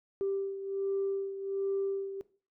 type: beating tone pair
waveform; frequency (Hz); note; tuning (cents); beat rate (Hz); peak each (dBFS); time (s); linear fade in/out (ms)
sine; 392 / 393.3; G4 / G4; 0 / +6; 1.3; -31 / -37; 0.21-2.21; 0
effects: noise-tail reverb RT60 0.4 s tail -18 dB re dry + tanh soft clip ceiling -24 dBFS